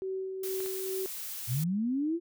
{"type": "tone with tremolo", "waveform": "sine", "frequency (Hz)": 380, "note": "F#4", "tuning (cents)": 46, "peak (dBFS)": -31, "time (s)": [0.02, 1.06], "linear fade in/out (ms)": 0, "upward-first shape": "sine", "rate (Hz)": 2.3, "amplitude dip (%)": 35}
{"type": "noise", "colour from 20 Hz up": "blue", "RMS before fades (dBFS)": -39, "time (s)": [0.43, 1.64], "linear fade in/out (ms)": 5}
{"type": "clicks", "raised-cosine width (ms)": 0.3, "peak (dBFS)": -28, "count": 2, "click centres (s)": [0.604, 0.661]}
{"type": "linear sweep", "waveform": "sine", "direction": "up", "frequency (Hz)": [108.1, 349.2], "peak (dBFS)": -27, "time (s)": [1.47, 2.2], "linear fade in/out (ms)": 50}
{"effects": []}